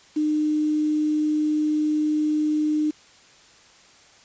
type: tone with quantisation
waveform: sine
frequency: 304.2 Hz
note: D#4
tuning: 39 cents flat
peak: -19 dBFS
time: 0.16-2.91 s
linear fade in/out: 10 ms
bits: 7
effects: white hiss -52 dBFS RMS until 4.24 s + resampled to 16000 Hz